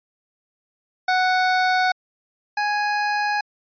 25% pulse tone pair in turn, 740 / 830.6 Hz, F#5 / G#5, 0 / 0 cents, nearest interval major second, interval 200 cents, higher second, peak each -13 / -16 dBFS, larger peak first, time 1.08-1.92 / 2.57-3.41 s, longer neither, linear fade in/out 5 ms, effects resampled to 11025 Hz

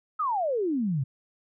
sine exponential sweep, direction down, 1318.5 to 124.8 Hz, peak -24 dBFS, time 0.19-1.04 s, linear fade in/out 10 ms, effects none

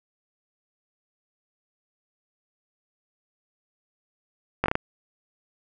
slowing click train, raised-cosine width 0.5 ms, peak -7 dBFS, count 5, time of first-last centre 4.64-4.754 s, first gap 19 ms, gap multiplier 1.28, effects none

